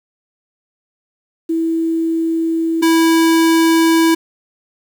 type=tone pair in turn; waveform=sine / square; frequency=327.7 / 327.7 Hz; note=E4 / E4; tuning=-10 / -10 cents; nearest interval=unison; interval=0 cents; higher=neither; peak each=-14 / -10 dBFS; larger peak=second; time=1.49-2.82 / 2.82-4.15 s; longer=neither; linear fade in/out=10 ms; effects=7-bit